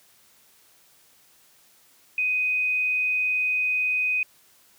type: tone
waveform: sine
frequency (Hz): 2501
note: D#7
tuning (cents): +8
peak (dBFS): -21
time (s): 2.18-4.23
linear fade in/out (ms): 2
effects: white hiss -58 dBFS RMS until 4.78 s + high-pass 60 Hz 12 dB/octave

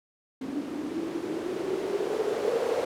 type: noise with low-pass filter sweep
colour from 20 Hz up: violet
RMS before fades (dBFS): -30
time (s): 0.41-2.85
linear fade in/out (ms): 5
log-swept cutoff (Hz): 270 to 490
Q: 7.3
effects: none

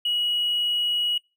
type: tone with hard clipping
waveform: triangle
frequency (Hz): 2911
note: F#7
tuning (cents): -29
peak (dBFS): -22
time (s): 0.05-1.18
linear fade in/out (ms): 5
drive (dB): 4
effects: noise-tail reverb RT60 0.3 s tail -26 dB re dry

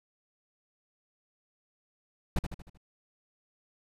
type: noise with echo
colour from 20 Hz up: brown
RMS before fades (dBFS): -25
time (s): 2.36-2.39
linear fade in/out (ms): 5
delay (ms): 77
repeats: 5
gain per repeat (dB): -6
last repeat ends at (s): 2.775
effects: resampled to 32000 Hz

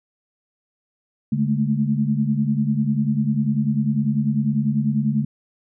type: tone cluster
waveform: sine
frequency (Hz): 142.9 / 211 / 221.1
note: D3 / G#3 / A3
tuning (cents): -47 / +28 / +9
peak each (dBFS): -22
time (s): 1.32-5.25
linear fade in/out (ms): 5
effects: none

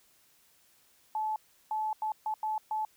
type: tone bursts at uneven times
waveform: sine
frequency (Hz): 865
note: A5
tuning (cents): -30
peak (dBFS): -29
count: 6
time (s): 1.15-1.36 / 1.71-1.93 / 2.02-2.12 / 2.26-2.34 / 2.43-2.58 / 2.71-2.85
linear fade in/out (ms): 2
effects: white hiss -65 dBFS RMS until 2.96 s

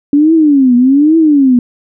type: tone with vibrato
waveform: sine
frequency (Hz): 281.4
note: C#4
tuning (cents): +26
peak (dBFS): -4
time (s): 0.13-1.59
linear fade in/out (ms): 2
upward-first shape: triangle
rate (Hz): 1.2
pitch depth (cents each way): 280
effects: none

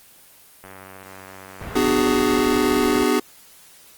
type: click train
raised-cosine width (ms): 0.5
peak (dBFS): -24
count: 173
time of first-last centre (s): 0.64-2.447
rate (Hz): 95.2
type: low-pass noise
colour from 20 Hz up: pink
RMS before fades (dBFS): -34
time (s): 1.61-3.04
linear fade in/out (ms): 2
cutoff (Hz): 1900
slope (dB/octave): 12
type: chord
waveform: square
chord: G# half-diminished seventh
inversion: first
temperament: just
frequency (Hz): 249.2 / 299 / 373.8 / 415.3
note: B3 / D4 / F#4 / G#4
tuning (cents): +16 / +31 / +18 / 0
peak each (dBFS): -23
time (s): 1.75-3.2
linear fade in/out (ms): 10
effects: white hiss -49 dBFS RMS until 3.97 s + Opus 24 kbps

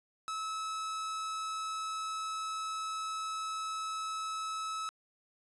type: tone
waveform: 45% pulse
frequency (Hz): 1297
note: E6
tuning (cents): -28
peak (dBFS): -35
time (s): 0.28-4.89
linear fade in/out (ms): 0
effects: resampled to 24000 Hz + 11-bit

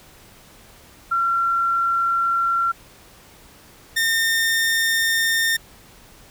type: tone pair in turn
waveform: sine / sawtooth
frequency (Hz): 1366 / 1818.7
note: F6 / A#6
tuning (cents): -39 / -43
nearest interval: perfect fourth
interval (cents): 496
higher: second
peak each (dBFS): -17 / -14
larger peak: second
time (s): 1.11-2.72 / 3.96-5.57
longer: neither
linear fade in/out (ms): 10
effects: pink hiss -48 dBFS RMS until 6.3 s

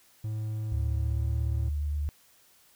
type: tone with pitch glide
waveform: triangle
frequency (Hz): 108.4 to 110.49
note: A2 to A2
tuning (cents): -25 to +8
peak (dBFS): -28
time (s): 0.24-1.69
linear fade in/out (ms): 5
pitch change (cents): +33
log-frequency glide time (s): 1.05-1.14
type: tone with vibrato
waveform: sine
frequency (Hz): 73.42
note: D2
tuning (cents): 0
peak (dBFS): -27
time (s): 0.72-2.09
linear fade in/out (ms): 0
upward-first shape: square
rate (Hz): 9.1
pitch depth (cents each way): 12
effects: white hiss -61 dBFS RMS until 2.75 s

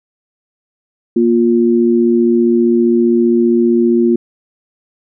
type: tone pair together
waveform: sine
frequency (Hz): 236.3 / 351.5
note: A#3 / F4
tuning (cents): +24 / +11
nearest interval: perfect fifth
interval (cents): 687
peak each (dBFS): -11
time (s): 1.16-4.16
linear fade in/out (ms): 5
effects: none

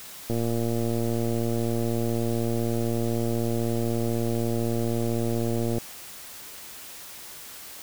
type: click train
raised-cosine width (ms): 2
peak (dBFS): -15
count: 637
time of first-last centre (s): 0.3-5.783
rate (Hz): 116
effects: white hiss -42 dBFS RMS until 7.82 s

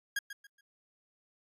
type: tone with echo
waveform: 40% pulse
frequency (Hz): 1635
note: G#6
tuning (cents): -28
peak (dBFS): -29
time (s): 0.16-0.19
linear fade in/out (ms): 5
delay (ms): 140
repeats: 3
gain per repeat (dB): -11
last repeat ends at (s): 0.61
effects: AAC 64 kbps

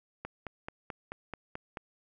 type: click train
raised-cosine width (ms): 0.5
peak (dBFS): -23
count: 8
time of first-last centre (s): 0.25-1.772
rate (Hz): 4.6
effects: none

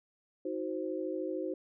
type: chord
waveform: sine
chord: C diminished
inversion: first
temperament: equal with one note detuned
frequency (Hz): 316.7 / 370 / 523.3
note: Eb4 / Gb4 / C5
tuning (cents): +31 / 0 / 0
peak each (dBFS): -37 / -37 / -38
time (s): 0.45-1.54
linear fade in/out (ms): 5
effects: none

